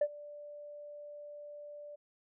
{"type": "tone with ADSR envelope", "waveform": "sine", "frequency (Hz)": 587.3, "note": "D5", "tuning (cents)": 0, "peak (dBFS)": -23, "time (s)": [0.01, 1.96], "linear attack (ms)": 6, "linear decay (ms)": 58, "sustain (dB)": -22, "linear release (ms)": 13, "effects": ["tanh soft clip ceiling -22 dBFS"]}